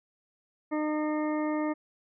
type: harmonic tone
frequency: 304.6 Hz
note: D#4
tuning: 37 cents flat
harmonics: 1 / 2 / 3 / 4 / 6 / 7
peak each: -28 / -34 / -38 / -40 / -44 / -45 dBFS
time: 0.71-1.74 s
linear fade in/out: 20 ms
effects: none